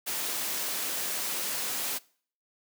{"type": "high-pass noise", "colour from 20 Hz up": "white", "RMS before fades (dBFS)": -32, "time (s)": [0.06, 1.99], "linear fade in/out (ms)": 20, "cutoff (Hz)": 200, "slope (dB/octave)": 12, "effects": ["noise-tail reverb RT60 0.5 s tail -23 dB re dry"]}